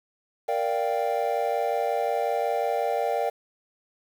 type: chord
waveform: triangle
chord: G minor seventh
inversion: first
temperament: equal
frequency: 466.2 / 587.3 / 698.5 / 784 Hz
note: Bb4 / D5 / F5 / G5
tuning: 0 / 0 / 0 / 0 cents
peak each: -27 dBFS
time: 0.48-3.3 s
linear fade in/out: 10 ms
effects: 8-bit